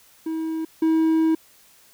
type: tone pair in turn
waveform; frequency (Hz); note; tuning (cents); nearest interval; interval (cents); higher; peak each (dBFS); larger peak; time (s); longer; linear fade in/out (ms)
triangle; 321.1 / 321.1; E4 / E4; -45 / -45; unison; 0; neither; -22 / -14; second; 0.26-0.65 / 0.82-1.35; second; 5
effects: white hiss -54 dBFS RMS until 1.93 s